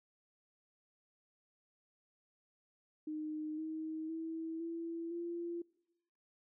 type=tone with pitch steps; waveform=sine; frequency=307.8 / 316.1 / 324.6 / 333.3 / 342.3 Hz; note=D#4 / D#4 / E4 / E4 / F4; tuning=-19 / +27 / -27 / +19 / -35 cents; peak=-38 dBFS; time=3.07-5.62 s; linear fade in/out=5 ms; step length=510 ms; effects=noise-tail reverb RT60 1.0 s tail -24 dB re dry